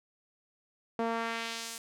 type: tone with band-pass filter sweep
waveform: sawtooth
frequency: 228.9 Hz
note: A#3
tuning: 31 cents flat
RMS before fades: -35 dBFS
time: 0.99-1.78 s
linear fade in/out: 2 ms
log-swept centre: 600 to 9500 Hz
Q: 0.93
effects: none